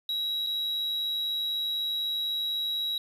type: tone with dropouts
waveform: triangle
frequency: 3864 Hz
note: B7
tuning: 39 cents flat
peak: -26 dBFS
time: 0.09-2.98 s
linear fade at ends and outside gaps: 2 ms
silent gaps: 0.465-0.469 s
effects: resampled to 32000 Hz + 9-bit